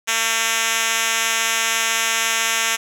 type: tone with band-pass filter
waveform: 5% pulse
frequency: 226 Hz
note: A3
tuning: 47 cents sharp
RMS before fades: -20 dBFS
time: 0.07-2.77 s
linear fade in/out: 20 ms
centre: 5600 Hz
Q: 0.66
effects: none